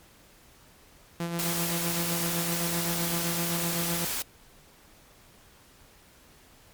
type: tone with tremolo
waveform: sawtooth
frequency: 170 Hz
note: F3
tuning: 46 cents flat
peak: -24 dBFS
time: 1.2-4.05 s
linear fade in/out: 2 ms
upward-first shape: sine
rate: 7.8 Hz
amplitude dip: 45%
type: noise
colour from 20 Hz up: white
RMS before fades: -31 dBFS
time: 1.39-4.22 s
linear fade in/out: 0 ms
effects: pink hiss -56 dBFS RMS until 6.73 s + MP3 96 kbps